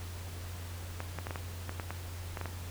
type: clicks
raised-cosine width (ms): 0.5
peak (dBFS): -22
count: 11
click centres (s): 1.004 / 1.187 / 1.269 / 1.308 / 1.358 / 1.694 / 1.798 / 1.906 / 2.372 / 2.413 / 2.457
effects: added 88 Hz sine -40 dBFS peak until 2.7 s + pink hiss -48 dBFS RMS until 2.7 s